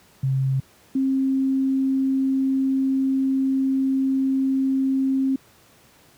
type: tone pair in turn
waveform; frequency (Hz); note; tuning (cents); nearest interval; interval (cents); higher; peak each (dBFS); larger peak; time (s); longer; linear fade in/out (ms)
sine; 133.5 / 267; C3 / C4; +35 / +35; octave; 1200; second; -18; neither; 0.23-0.6 / 0.95-5.36; second; 5
effects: pink hiss -54 dBFS RMS until 6.17 s + high-pass 80 Hz 12 dB/octave